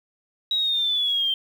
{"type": "linear sweep", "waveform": "sine", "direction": "down", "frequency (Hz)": [3851, 3136], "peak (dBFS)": -20, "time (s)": [0.51, 1.34], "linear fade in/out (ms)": 2, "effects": ["8-bit"]}